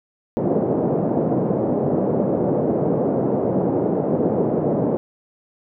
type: band-pass noise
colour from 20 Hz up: white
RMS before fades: -20 dBFS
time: 0.37-4.97 s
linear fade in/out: 0 ms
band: 130 to 560 Hz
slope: 24 dB/octave
effects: none